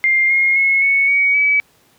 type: tone with pitch steps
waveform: sine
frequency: 2108 / 2142 / 2177 / 2213 / 2249 / 2286 Hz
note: C7 / C7 / C#7 / C#7 / C#7 / D7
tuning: +12 / +40 / -32 / -3 / +24 / -47 cents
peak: -11 dBFS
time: 0.04-1.6 s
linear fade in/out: 0 ms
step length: 260 ms
effects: pink hiss -54 dBFS RMS until 1.98 s + high-pass 100 Hz 12 dB/octave